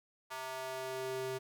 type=tone with high-pass filter sweep; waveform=square; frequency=130.81 Hz; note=C3; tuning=in tune; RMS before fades=-40 dBFS; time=0.3-1.39 s; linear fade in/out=20 ms; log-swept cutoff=960 to 290 Hz; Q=1.8; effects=none